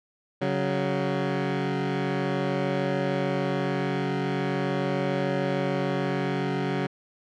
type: tone pair together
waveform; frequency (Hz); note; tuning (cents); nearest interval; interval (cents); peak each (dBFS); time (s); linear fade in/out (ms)
15% pulse; 139.98 / 186.5; C#3 / F#3; +17 / +14; perfect fourth; 497; -21; 0.41-6.87; 10
effects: low-pass 3000 Hz 12 dB/octave